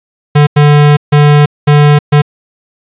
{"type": "tone bursts at uneven times", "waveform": "square", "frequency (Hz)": 147.1, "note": "D3", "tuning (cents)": 3, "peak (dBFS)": -3, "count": 5, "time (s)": [[0.35, 0.47], [0.56, 0.97], [1.12, 1.46], [1.67, 1.99], [2.12, 2.22]], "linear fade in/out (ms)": 10, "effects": ["resampled to 8000 Hz", "7-bit"]}